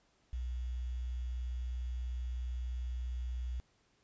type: tone with quantisation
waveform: sine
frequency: 61.5 Hz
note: B1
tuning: 7 cents flat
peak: -35 dBFS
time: 0.33-3.6 s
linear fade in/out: 0 ms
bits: 10
effects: pink hiss -72 dBFS RMS until 4.03 s + resampled to 16000 Hz